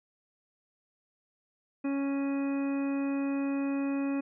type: harmonic tone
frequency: 277.2 Hz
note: C#4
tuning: in tune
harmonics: 1 / 2 / 3 / 4 / 5 / 6 / 7 / 9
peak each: -28 / -40 / -47 / -47 / -50 / -53 / -53 / -46 dBFS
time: 1.84-4.21 s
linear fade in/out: 10 ms
effects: none